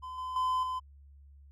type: tone with level steps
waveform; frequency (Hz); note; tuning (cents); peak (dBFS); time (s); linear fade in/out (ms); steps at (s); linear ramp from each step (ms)
triangle; 1021; C6; -43; -37 / -33 / -25 / -30; 0.02-0.8; 20; 0.18 / 0.36 / 0.63; 2
effects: added 70 Hz sine -52 dBFS peak until 1.51 s